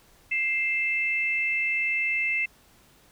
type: tone pair together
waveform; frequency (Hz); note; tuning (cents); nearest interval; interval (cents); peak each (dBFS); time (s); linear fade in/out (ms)
sine; 2100 / 2641; C7 / E7; +6 / +3; major third; 397; -26; 0.31-2.46; 10
effects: pink hiss -58 dBFS RMS until 3.11 s